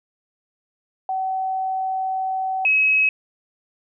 sine tone pair in turn, 759 / 2559 Hz, F#5 / D#7, +44 / +48 cents, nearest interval octave + major sixth, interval 2104 cents, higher second, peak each -21 / -14 dBFS, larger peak second, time 1.09-2.65 / 2.65-3.09 s, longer first, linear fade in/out 2 ms, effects none

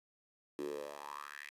10% pulse tone with high-pass filter sweep, 72.5 Hz, D2, 22 cents flat, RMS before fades -45 dBFS, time 0.59-1.5 s, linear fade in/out 0 ms, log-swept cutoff 320 to 2200 Hz, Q 5.3, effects resampled to 32000 Hz + 11-bit

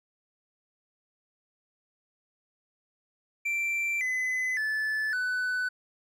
triangle tone with pitch steps, 2349 / 2021 / 1739.5 / 1497 Hz, D7 / B6 / A6 / F#6, 0 / +39 / -20 / +20 cents, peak -25 dBFS, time 3.45-5.69 s, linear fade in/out 10 ms, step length 560 ms, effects none

